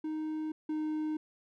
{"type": "tone pair in turn", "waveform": "triangle", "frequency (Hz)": [311.1, 308.6], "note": ["D#4", "D#4"], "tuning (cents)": [0, -14], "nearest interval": "unison", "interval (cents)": 14, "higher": "first", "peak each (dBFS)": [-31, -29], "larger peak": "second", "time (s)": [[0.04, 0.52], [0.69, 1.17]], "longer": "neither", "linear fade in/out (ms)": 5, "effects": []}